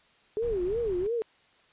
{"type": "tone with vibrato", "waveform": "sine", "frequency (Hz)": 410.1, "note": "G#4", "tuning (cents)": -22, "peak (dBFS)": -26, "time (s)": [0.37, 1.22], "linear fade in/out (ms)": 0, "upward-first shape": "sine", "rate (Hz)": 2.9, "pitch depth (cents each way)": 260}
{"type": "noise", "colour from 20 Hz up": "brown", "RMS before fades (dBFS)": -41, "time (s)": [0.42, 1.07], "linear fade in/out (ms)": 5}
{"effects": ["white hiss -62 dBFS RMS until 1.72 s", "resampled to 8000 Hz"]}